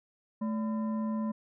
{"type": "tone with frequency modulation", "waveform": "sine", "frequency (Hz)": 217.6, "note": "A3", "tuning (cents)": -19, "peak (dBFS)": -29, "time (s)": [0.41, 1.32], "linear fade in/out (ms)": 10, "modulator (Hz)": 793, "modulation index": 0.44, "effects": []}